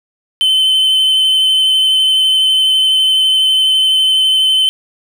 triangle tone with vibrato, 3065 Hz, G7, 40 cents flat, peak -7 dBFS, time 0.41-4.69 s, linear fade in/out 0 ms, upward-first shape triangle, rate 12 Hz, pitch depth 14 cents each way, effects none

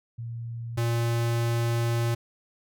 sine / square tone pair in turn, 116.54 / 117.15 Hz, A#2 / A#2, 0 / +9 cents, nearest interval unison, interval 9 cents, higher second, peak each -32 / -24 dBFS, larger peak second, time 0.18-0.77 / 0.77-2.15 s, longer second, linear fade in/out 10 ms, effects none

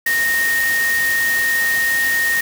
sine tone in noise, 1853 Hz, A#6, 11 cents flat, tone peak -15 dBFS, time 0.06-2.41 s, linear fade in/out 5 ms, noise white, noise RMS -25 dBFS, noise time 0.06-2.41 s, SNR +7 dB, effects none

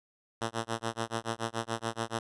5% pulse tone with tremolo, 114.3 Hz, A#2, 34 cents flat, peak -18 dBFS, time 0.41-2.19 s, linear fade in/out 5 ms, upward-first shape sine, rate 7 Hz, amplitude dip 100%, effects resampled to 24000 Hz

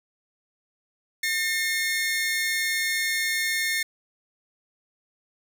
sawtooth tone pair together, 1811 / 2150 Hz, A6 / C7, +49 / +47 cents, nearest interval minor third, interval 298 cents, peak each -23 dBFS, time 1.23-3.83 s, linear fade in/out 5 ms, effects none

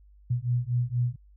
sine beating tone pair, 120.1 / 124.3 Hz, B2 / B2, -48 / +12 cents, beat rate 4.2 Hz, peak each -27 dBFS, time 0.3-1.16 s, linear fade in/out 10 ms, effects added 50 Hz sine -52 dBFS peak until 1.36 s

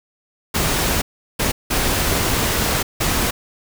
pink noise bursts at uneven times, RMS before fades -19 dBFS, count 4, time 0.54-1.02 / 1.39-1.52 / 1.7-2.83 / 3-3.31 s, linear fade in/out 10 ms, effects none

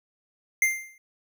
square tone with exponential decay, 2097 Hz, C7, 3 cents sharp, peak -17 dBFS, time 0.62-0.98 s, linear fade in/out 2 ms, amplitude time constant 78 ms, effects none

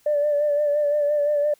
sine tone with vibrato, 587.3 Hz, D5, in tune, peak -17 dBFS, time 0.06-1.54 s, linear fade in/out 5 ms, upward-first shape sine, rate 5.8 Hz, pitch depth 35 cents each way, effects tanh soft clip ceiling -13 dBFS + white hiss -60 dBFS RMS until 1.59 s

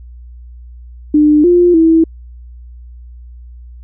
sine tone with pitch steps, 300 / 351.8 / 325.5 Hz, D4 / F4 / E4, +37 / +13 / -22 cents, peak -5 dBFS, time 1.14-2.04 s, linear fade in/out 5 ms, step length 300 ms, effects added 60 Hz sine -31 dBFS peak until 3.83 s

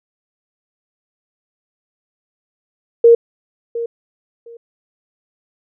sine tone with echo, 466.2 Hz, A#4, in tune, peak -4 dBFS, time 3.04-3.15 s, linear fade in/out 5 ms, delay 710 ms, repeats 2, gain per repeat -15 dB, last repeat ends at 4.57 s, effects none

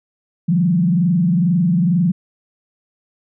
sine tone with frequency modulation, 174.61 Hz, F3, in tune, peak -12 dBFS, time 0.48-2.12 s, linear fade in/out 10 ms, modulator 22.2 Hz, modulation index 0.88, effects none

